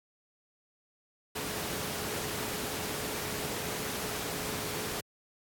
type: tone in noise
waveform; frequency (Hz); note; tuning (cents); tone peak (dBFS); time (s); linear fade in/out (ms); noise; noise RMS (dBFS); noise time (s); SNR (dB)
sine; 424.6; G#4; +38; -43; 1.35-5.01; 10; pink; -35; 1.35-5.01; -11
effects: high-pass 100 Hz 12 dB/octave + AAC 64 kbps